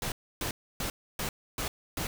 pink noise bursts, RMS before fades -33 dBFS, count 6, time 0.02-2.07 s, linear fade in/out 2 ms, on 100 ms, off 290 ms, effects none

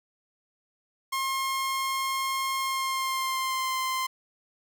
sawtooth tone with pitch glide, 1070 to 1042.5 Hz, C6 to C6, +38 to -7 cents, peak -23 dBFS, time 1.12-4.07 s, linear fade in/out 10 ms, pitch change -45 cents, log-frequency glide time 2.58-3.79 s, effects 10-bit

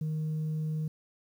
sine tone, 155.56 Hz, D#3, in tune, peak -27 dBFS, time 0.01-0.88 s, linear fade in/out 5 ms, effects tanh soft clip ceiling -28 dBFS + 10-bit

